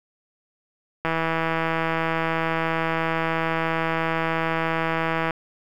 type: click train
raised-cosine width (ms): 0.5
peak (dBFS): -9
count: 695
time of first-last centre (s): 1.05-5.308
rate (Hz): 163
effects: 8-bit